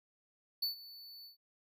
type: tone with ADSR envelope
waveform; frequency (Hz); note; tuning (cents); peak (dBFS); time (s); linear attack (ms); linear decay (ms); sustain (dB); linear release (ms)
square; 4480; C#8; +18; -31; 0.62-1.37; 9; 120; -19; 120
effects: none